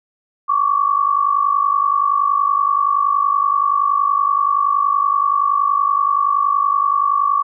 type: tone pair together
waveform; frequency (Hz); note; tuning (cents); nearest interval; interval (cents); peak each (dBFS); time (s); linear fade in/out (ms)
sine; 1108.7 / 1159.3; C#6 / D6; 0 / -23; minor second; 77; -16; 0.48-7.43; 20
effects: none